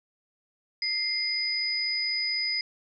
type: tone pair together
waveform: sine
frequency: 2093 / 4978 Hz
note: C7 / D#8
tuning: 0 / 0 cents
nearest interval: octave + minor third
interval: 1500 cents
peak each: -31 / -27 dBFS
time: 0.82-2.61 s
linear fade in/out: 2 ms
effects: none